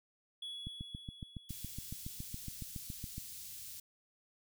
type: tone with exponential decay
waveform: triangle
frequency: 3376 Hz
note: G#7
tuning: 28 cents sharp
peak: -39 dBFS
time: 0.42-2.91 s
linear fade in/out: 5 ms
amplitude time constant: 540 ms
type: click train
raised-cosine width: 5 ms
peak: -30 dBFS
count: 19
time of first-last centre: 0.67-3.18 s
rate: 7.17 Hz
type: band-stop noise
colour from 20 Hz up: white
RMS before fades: -48 dBFS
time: 1.49-3.8 s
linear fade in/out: 5 ms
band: 130 to 3900 Hz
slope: 12 dB/octave
effects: none